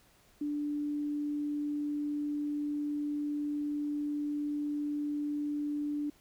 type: tone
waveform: sine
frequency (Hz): 293.7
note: D4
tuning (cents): 0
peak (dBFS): -31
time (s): 0.41-6.1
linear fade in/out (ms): 5
effects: pink hiss -64 dBFS RMS until 6.2 s